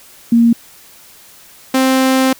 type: tone pair in turn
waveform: sine / sawtooth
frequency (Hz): 233.1 / 262.4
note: A#3 / C4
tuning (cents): 0 / +5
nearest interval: major second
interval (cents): 205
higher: second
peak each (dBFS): -6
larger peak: neither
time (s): 0.32-0.53 / 1.74-2.33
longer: second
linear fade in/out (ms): 5
effects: white hiss -42 dBFS RMS until 2.39 s